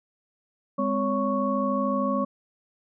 sine tone cluster, 205.7 / 259 / 558 / 1109 Hz, G#3 / C4 / C#5 / C#6, -16 / -17 / +11 / 0 cents, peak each -28 dBFS, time 0.78-2.25 s, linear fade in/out 10 ms, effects none

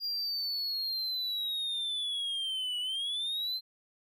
triangle linear two-way sweep, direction down then up, 4816 to 2925 to 4143 Hz, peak -30 dBFS, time 0-3.61 s, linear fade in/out 50 ms, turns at 2.79 s, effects none

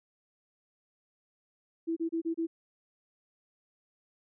sine tone bursts, 329.6 Hz, E4, in tune, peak -28 dBFS, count 5, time 1.87-2.47 s, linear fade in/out 20 ms, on 96 ms, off 30 ms, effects none

